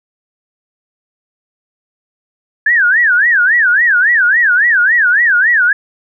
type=tone with vibrato; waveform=sine; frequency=1663 Hz; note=G#6; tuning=2 cents sharp; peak=-7 dBFS; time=2.66-5.73 s; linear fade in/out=5 ms; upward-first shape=sine; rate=3.6 Hz; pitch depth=270 cents each way; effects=none